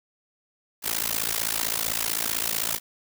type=noise with amplitude modulation; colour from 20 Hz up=white; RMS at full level=-23 dBFS; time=0.82-2.8 s; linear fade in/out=50 ms; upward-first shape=sine; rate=55.7 Hz; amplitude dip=100%; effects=none